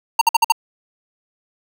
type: tone bursts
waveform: square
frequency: 920 Hz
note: A#5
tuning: 23 cents flat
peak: -10 dBFS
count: 5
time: 0.19-0.522 s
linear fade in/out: 5 ms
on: 24 ms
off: 53 ms
effects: none